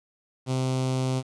sawtooth tone with notch filter, 130 Hz, C3, 11 cents flat, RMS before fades -26 dBFS, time 0.46-1.23 s, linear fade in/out 50 ms, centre 1700 Hz, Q 1.1, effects resampled to 22050 Hz + 9-bit

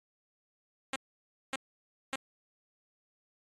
5% pulse tone bursts, 267 Hz, C4, 35 cents sharp, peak -21 dBFS, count 3, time 0.93-2.157 s, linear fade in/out 2 ms, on 29 ms, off 570 ms, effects AAC 32 kbps

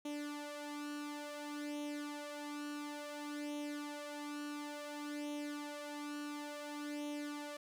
sawtooth tone with flanger, 293.7 Hz, D4, in tune, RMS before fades -44 dBFS, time 0.05-7.57 s, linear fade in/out 5 ms, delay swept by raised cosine 0.31 to 2.71 ms, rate 0.57 Hz, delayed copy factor +0.7, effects low-pass 12000 Hz 12 dB/octave + 12-bit

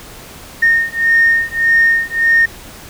sine beating tone pair, 1836 / 1837.7 Hz, A#6 / A#6, -27 / -25 cents, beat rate 1.7 Hz, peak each -12 dBFS, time 0.62-2.46 s, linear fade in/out 10 ms, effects tanh soft clip ceiling -2 dBFS + pink hiss -35 dBFS RMS until 2.89 s

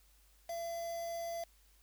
triangle tone with quantisation, 676 Hz, E5, 43 cents sharp, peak -36 dBFS, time 0.49-1.44 s, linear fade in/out 5 ms, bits 8, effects added 50 Hz sine -65 dBFS peak until 1.82 s + white hiss -69 dBFS RMS until 1.82 s

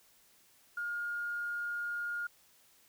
sine tone with quantisation, 1421 Hz, F6, 30 cents sharp, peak -34 dBFS, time 0.77-2.27 s, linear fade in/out 5 ms, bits 10, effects white hiss -65 dBFS RMS until 2.88 s

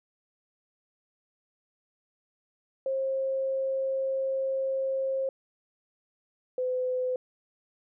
sine tone pair in turn, 534 / 507.3 Hz, C5 / B4, +35 / +46 cents, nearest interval minor second, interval 89 cents, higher first, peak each -26 dBFS, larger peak neither, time 2.86-5.29 / 6.58-7.16 s, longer first, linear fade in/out 2 ms, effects none

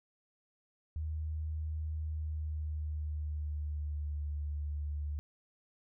sine tone with pitch glide, 77.8 to 73.77 Hz, D#2 to D2, 0 to +8 cents, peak -34 dBFS, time 0.96-5.19 s, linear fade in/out 0 ms, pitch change -92 cents, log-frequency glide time 2.01-4.24 s, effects none

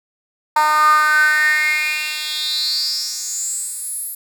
10% pulse tone with high-pass filter sweep, 304.6 Hz, D#4, 37 cents flat, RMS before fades -18 dBFS, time 0.56-4.15 s, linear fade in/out 5 ms, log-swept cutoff 960 to 12000 Hz, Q 7.9, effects none

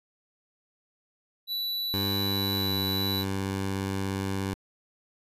square tone, 3952 Hz, B7, in tune, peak -29 dBFS, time 1.47-3.25 s, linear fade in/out 50 ms
15% pulse tone with pitch glide, 98.8 to 96.99 Hz, G2 to G2, +14 to -18 cents, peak -22 dBFS, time 1.94-4.54 s, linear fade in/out 0 ms, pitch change -32 cents, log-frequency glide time 2.07-2.72 s
effects resampled to 32000 Hz

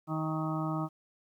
harmonic tone with a mistuned harmonic, 157.6 Hz, D#3, 23 cents sharp, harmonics 1 / 2 / 4 / 5 / 6 / 7 / 8, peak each -33 / -35 / -41 / -42 / -44 / -42 / -40 dBFS, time 0.07-0.89 s, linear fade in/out 50 ms, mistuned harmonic 6, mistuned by -31 cents, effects 11-bit

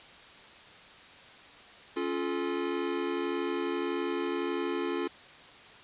square chord, Db augmented, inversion none, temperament equal with one note detuned, 277.2 / 349.2 / 430.9 Hz, Db4 / F4 / A4, 0 / 0 / -36 cents, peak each -36 / -33 / -36 dBFS, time 1.96-5.08 s, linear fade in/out 10 ms, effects white hiss -51 dBFS RMS until 5.83 s + resampled to 8000 Hz

